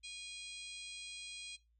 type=harmonic tone with a mistuned harmonic; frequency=819 Hz; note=G#5; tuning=24 cents flat; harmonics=3 / 4 / 5 / 6 / 7 / 8 / 9 / 10; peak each=-48 / -51 / -52 / -58 / -59 / -61 / -64 / -54 dBFS; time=0.03-1.57 s; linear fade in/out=20 ms; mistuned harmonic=9; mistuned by=+33 cents; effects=noise-tail reverb RT60 0.2 s tail -17 dB re dry + added 57 Hz sine -70 dBFS peak until 1.79 s